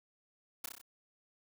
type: noise with echo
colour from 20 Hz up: white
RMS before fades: -39 dBFS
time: 0.64-0.66 s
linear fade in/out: 5 ms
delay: 31 ms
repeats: 5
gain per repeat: -3 dB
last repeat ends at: 0.815 s
effects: none